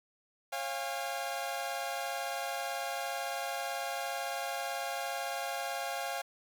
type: tone cluster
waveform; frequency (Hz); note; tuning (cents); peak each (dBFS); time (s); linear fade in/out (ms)
sawtooth; 546 / 697 / 810; C#5 / F5 / G#5; -26 / -4 / -43; -37 / -34 / -35; 0.52-6.22; 10
effects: 9-bit